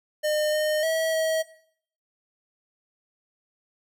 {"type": "tone with pitch steps", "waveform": "square", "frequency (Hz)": [607, 612, 645, 640], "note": ["D#5", "D#5", "E5", "D#5"], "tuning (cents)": [-43, -29, -38, 49], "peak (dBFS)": -23, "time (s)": [0.23, 1.43], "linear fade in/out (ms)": 20, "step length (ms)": 300, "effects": ["noise-tail reverb RT60 0.6 s tail -17 dB re dry"]}